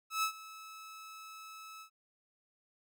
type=tone with ADSR envelope; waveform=sawtooth; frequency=1300 Hz; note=E6; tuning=24 cents flat; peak=-25 dBFS; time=0.1-1.9 s; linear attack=130 ms; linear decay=89 ms; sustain=-19 dB; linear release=89 ms; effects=none